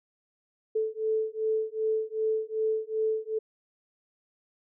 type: beating tone pair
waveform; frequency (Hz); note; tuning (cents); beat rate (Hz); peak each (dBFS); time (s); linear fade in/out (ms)
sine; 436.9 / 439.5; A4 / A4; -12 / -2; 2.6; -29; 0.75-3.39; 10
effects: none